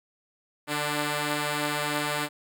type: tone pair together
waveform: 5% pulse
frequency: 148.7 / 294.3 Hz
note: D3 / D4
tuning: +22 / +4 cents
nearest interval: octave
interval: 1182 cents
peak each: -18 dBFS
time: 0.67-2.29 s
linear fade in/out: 50 ms
effects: none